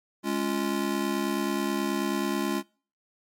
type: chord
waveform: square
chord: Db major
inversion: second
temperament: just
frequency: 207.9 / 277.2 / 346.5 Hz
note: Ab3 / Db4 / F4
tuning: +2 / 0 / -14 cents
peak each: -31 dBFS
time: 0.23-2.63 s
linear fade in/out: 50 ms
effects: noise-tail reverb RT60 0.4 s tail -24 dB re dry + MP3 64 kbps